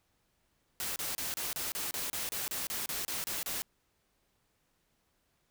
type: noise bursts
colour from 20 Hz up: white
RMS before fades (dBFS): -36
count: 15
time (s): 0.8-3.62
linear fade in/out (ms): 0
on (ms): 160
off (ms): 30
effects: pink hiss -75 dBFS RMS until 5.5 s